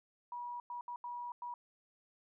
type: tone bursts at uneven times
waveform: sine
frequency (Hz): 966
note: B5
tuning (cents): -39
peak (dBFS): -40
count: 5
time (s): 0.32-0.6 / 0.7-0.81 / 0.88-0.96 / 1.04-1.32 / 1.42-1.54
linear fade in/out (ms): 2
effects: none